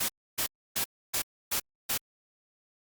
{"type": "noise bursts", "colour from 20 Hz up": "white", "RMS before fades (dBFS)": -29, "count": 6, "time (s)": [0, 1.978], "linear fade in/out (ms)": 10, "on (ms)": 88, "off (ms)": 290, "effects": ["Opus 48 kbps"]}